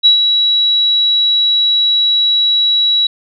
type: tone with ADSR envelope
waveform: sine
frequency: 3900 Hz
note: B7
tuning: 23 cents flat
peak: -3 dBFS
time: 0.03-3.07 s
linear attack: 28 ms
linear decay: 110 ms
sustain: -6 dB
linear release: 4 ms
effects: none